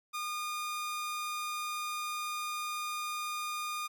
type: tone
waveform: sawtooth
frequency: 1218 Hz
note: D#6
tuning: 37 cents flat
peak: -31 dBFS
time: 0.13-3.88 s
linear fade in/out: 20 ms
effects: none